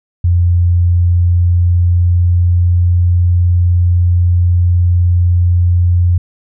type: tone with pitch glide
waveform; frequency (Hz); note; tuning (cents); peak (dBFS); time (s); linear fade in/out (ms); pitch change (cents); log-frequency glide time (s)
sine; 87.31 to 88.07; F2 to F2; 0 to +15; -7; 0.24-6.18; 5; +15; 0.49-2.92
effects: none